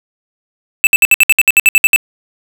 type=tone bursts; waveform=square; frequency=2637 Hz; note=E7; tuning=in tune; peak=-4 dBFS; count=13; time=0.84-1.961 s; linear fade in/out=0 ms; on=29 ms; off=62 ms; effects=none